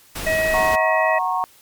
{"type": "noise", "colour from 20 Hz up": "pink", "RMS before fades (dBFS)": -28, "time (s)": [0.15, 0.76], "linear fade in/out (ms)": 10}
{"type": "harmonic tone", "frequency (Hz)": 636, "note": "D#5", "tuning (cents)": 38, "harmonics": [1, 3, 4], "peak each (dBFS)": [-19, -21, -28], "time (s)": [0.26, 1.19], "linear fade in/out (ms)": 10}
{"type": "chord", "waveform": "sine", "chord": "F# major", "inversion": "none", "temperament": "equal with one note detuned", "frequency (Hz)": [740, 932.3, 1093.5], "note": ["F#5", "A#5", "C#6"], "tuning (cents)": [0, 0, -24], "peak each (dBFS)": -23, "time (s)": [0.54, 1.44], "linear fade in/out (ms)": 0}
{"effects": ["white hiss -51 dBFS RMS until 1.61 s", "MP3 96 kbps"]}